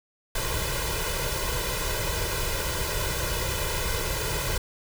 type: noise with comb filter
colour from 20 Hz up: pink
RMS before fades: -28 dBFS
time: 0.35-4.58 s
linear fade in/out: 5 ms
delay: 2 ms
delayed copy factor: +1
effects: none